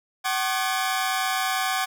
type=tone cluster; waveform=sawtooth; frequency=757 / 1088 / 1197 / 1697 Hz; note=F#5 / C#6 / D6 / G#6; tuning=+39 / -33 / +33 / +37 cents; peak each=-22 / -27 / -27 / -27 dBFS; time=0.24-1.86 s; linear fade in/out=20 ms; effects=none

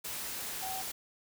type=tone in noise; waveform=sine; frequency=760 Hz; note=F#5; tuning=46 cents sharp; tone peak=-38 dBFS; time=0.62-0.82 s; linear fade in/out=10 ms; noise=white; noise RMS=-39 dBFS; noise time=0.04-0.92 s; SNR=-2 dB; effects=none

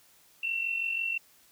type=tone pair together; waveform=sine; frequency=2701 / 2747 Hz; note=E7 / F7; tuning=+42 / -29 cents; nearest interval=unison; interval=29 cents; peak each=-29 / -36 dBFS; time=0.43-1.18 s; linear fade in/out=5 ms; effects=white hiss -61 dBFS RMS until 1.51 s

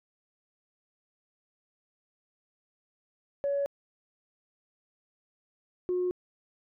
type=tone pair in turn; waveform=sine; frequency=563 / 361.3 Hz; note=C#5 / F#4; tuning=+27 / -41 cents; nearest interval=minor sixth; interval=768 cents; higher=first; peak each=-25 dBFS; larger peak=neither; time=3.44-3.66 / 5.89-6.11 s; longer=neither; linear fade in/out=0 ms; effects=tanh soft clip ceiling -22 dBFS

